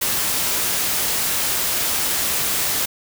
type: noise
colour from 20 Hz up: white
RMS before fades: -21 dBFS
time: 0.01-2.86 s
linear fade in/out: 10 ms
effects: none